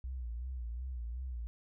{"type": "tone with vibrato", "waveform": "sine", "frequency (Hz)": 61, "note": "B1", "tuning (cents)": -21, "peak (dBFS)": -37, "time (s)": [0.04, 1.47], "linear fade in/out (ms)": 0, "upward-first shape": "sine", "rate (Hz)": 2.7, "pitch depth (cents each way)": 110, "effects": []}